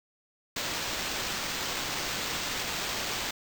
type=noise with sample-and-hold; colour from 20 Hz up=blue; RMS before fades=-33 dBFS; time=0.56-3.31 s; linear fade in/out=5 ms; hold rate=11025 Hz; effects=none